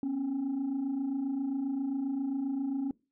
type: tone pair together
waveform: sine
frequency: 247.6 / 275.1 Hz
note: B3 / C#4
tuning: +5 / -13 cents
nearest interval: major second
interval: 182 cents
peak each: -35 / -28 dBFS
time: 0.03-2.91 s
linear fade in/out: 2 ms
effects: noise-tail reverb RT60 0.3 s tail -23 dB re dry + tanh soft clip ceiling -27 dBFS